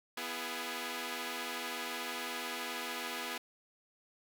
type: chord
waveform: 5% pulse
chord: E major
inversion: second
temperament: equal with one note detuned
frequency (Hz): 246.9 / 333.7 / 415.3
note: B3 / E4 / G#4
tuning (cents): 0 / +21 / 0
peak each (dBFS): -30 / -31 / -31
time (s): 0.17-3.38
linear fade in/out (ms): 5
effects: none